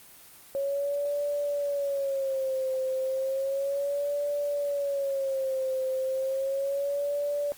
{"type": "tone with vibrato", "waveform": "sine", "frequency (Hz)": 550, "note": "C#5", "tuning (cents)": -14, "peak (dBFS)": -26, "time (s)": [0.55, 7.52], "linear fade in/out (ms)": 0, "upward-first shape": "sine", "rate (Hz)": 0.33, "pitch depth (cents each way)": 89, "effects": ["white hiss -51 dBFS RMS until 7.57 s", "Opus 24 kbps"]}